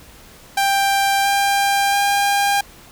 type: tone with pitch steps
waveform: sawtooth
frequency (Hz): 790 / 796.9 / 803.8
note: G5 / G5 / G5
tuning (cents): +13 / +28 / +43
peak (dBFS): -11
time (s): 0.57-2.61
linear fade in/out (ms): 5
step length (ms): 680
effects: pink hiss -44 dBFS RMS until 2.91 s